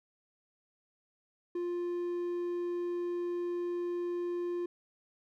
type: tone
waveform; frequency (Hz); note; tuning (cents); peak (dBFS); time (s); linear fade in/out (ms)
triangle; 350.2; F4; +5; -30; 1.55-4.66; 5
effects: none